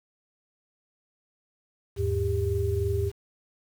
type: tone cluster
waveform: sine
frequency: 81.3 / 104.5 / 398.1 Hz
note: E2 / G#2 / G4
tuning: -23 / +11 / +27 cents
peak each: -28 dBFS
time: 1.96-3.12 s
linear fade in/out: 50 ms
effects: 8-bit